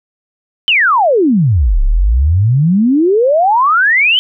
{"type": "exponential two-way sweep", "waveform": "sine", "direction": "down then up", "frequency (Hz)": [3136, 32, 3136], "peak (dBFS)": -7, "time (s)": [0.68, 4.19], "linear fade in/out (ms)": 0, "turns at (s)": 1.82, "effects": []}